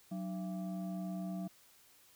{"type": "tone with frequency modulation", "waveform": "sine", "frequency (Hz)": 185.4, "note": "F#3", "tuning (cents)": 4, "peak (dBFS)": -37, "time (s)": [0.11, 1.48], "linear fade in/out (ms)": 10, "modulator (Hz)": 490, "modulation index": 0.66, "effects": ["white hiss -64 dBFS RMS until 2.15 s"]}